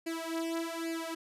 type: tone with flanger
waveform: sawtooth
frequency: 329.6 Hz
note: E4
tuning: in tune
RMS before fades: -36 dBFS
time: 0.06-1.15 s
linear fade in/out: 10 ms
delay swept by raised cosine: 0.42 to 3.42 ms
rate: 1.2 Hz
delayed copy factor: +0.95
effects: resampled to 32000 Hz